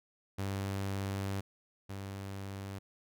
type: tone pair in turn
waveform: sawtooth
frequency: 98 / 98 Hz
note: G2 / G2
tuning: 0 / 0 cents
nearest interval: unison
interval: 0 cents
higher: neither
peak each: -30 / -36 dBFS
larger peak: first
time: 0.38-1.41 / 1.89-2.79 s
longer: first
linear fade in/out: 10 ms
effects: none